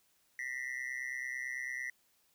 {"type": "tone with amplitude modulation", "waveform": "triangle", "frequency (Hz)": 1947, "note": "B6", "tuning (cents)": -25, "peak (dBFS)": -31, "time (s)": [0.39, 1.9], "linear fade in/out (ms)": 2, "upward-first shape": "sine", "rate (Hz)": 129, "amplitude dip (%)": 100, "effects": ["white hiss -72 dBFS RMS until 2.34 s"]}